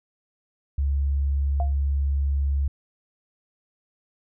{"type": "tone", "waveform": "sine", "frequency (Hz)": 69.8, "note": "C#2", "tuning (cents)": 13, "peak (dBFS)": -20, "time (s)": [0.78, 2.68], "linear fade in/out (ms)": 5}
{"type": "tone with exponential decay", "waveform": "sine", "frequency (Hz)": 698.5, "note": "F5", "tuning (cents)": 0, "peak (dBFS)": -24, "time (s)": [1.6, 1.74], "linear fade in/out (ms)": 1, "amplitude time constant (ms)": 30}
{"effects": []}